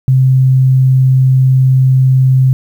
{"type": "tone", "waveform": "sine", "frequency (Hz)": 130.81, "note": "C3", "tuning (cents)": 0, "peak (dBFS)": -5, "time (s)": [0.08, 2.53], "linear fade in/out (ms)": 0, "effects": ["7-bit"]}